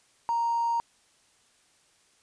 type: tone with hard clipping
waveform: triangle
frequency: 932.3 Hz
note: A#5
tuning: in tune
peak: -24 dBFS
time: 0.29-0.8 s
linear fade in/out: 0 ms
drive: 3 dB
effects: white hiss -64 dBFS RMS until 2.22 s + resampled to 22050 Hz